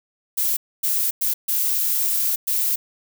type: noise bursts at uneven times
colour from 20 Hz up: violet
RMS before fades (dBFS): -21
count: 5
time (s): 0.37-0.57 / 0.83-1.11 / 1.21-1.34 / 1.48-2.36 / 2.47-2.76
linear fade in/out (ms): 10
effects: none